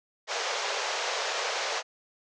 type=band-pass noise; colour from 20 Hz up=pink; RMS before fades=-31 dBFS; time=0.27-1.83 s; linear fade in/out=50 ms; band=450 to 6700 Hz; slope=48 dB/octave; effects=none